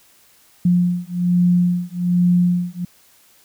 sine beating tone pair, 176.5 / 177.7 Hz, F3 / F3, +19 / +30 cents, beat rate 1.2 Hz, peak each -17 dBFS, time 0.65-2.85 s, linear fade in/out 5 ms, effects white hiss -53 dBFS RMS until 3.44 s

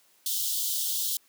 white high-pass noise, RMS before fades -29 dBFS, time 0.26-1.17 s, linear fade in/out 2 ms, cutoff 3000 Hz, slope 96 dB/octave, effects white hiss -63 dBFS RMS until 1.28 s + high-pass 200 Hz 12 dB/octave

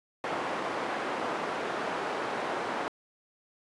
white band-pass noise, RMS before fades -33 dBFS, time 0.24-2.88 s, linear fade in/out 0 ms, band 280 to 1100 Hz, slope 12 dB/octave, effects resampled to 24000 Hz

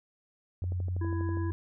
sine tone with vibrato, 90.2 Hz, F#2, 44 cents flat, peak -29 dBFS, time 0.62-1.52 s, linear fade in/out 0 ms, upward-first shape triangle, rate 18 Hz, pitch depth 25 cents each way
click train, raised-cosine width 2 ms, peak -30 dBFS, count 10, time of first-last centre 0.64-1.372 s, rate 12.3 Hz
harmonic tone, 332.9 Hz, E4, 17 cents sharp, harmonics 1 / 3 / 5, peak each -34 / -44 / -48 dBFS, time 1.01-1.51 s, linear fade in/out 5 ms
effects none

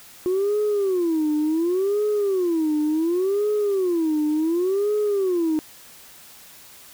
sine tone with vibrato, 356.5 Hz, F4, 36 cents sharp, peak -17 dBFS, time 0.26-5.59 s, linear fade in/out 0 ms, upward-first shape sine, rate 0.69 Hz, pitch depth 290 cents each way, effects tanh soft clip ceiling -16 dBFS + white hiss -46 dBFS RMS until 6.93 s

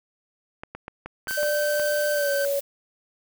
clicks, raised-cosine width 0.5 ms, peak -20 dBFS, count 8, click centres 0.635 / 0.75 / 0.881 / 1.06 / 1.272 / 1.31 / 1.431 / 1.797 s
45% pulse tone, 1541 Hz, G6, 30 cents flat, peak -28 dBFS, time 1.28-2.45 s, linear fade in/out 0 ms
blue noise, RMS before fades -34 dBFS, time 1.28-2.61 s, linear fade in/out 10 ms
sine tone with pitch glide, 592 to 562.3 Hz, D5 to C#5, +14 to +25 cents, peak -22 dBFS, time 1.37-2.6 s, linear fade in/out 10 ms, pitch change -89 cents, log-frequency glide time 2.13-2.3 s
effects none

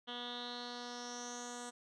10% pulse tone with low-pass filter sweep, 242.8 Hz, B3, 29 cents flat, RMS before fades -45 dBFS, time 0.07-1.71 s, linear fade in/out 20 ms, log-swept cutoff 3200 to 7800 Hz, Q 6.5, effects none

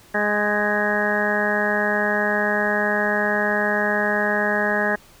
harmonic tone with a mistuned harmonic, 207.7 Hz, G#3, in tune, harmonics 1 / 2 / 3 / 4 / 5 / 6 / 7 / 8 / 9, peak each -27 / -27 / -25 / -28 / -33 / -33 / -32 / -23 / -27 dBFS, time 0.14-4.96 s, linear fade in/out 10 ms, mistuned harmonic 7, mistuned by +70 cents, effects pink hiss -50 dBFS RMS until 5.2 s

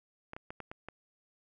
clicks, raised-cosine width 0.5 ms, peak -27 dBFS, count 6, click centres 0.334 / 0.365 / 0.505 / 0.603 / 0.715 / 0.886 s, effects none

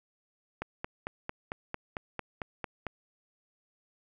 click train, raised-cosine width 0.5 ms, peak -19 dBFS, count 11, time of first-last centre 0.62-2.867 s, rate 4.45 Hz, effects none

